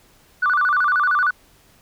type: tone with vibrato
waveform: sine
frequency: 1318.5 Hz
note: E6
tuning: in tune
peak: -14 dBFS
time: 0.42-1.31 s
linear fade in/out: 10 ms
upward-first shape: square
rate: 13 Hz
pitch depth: 200 cents each way
effects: tanh soft clip ceiling -10 dBFS + pink hiss -54 dBFS RMS until 1.81 s